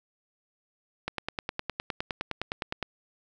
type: click train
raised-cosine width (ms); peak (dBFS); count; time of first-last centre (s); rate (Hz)
0.3; -14; 18; 1.08-2.827; 9.73
effects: none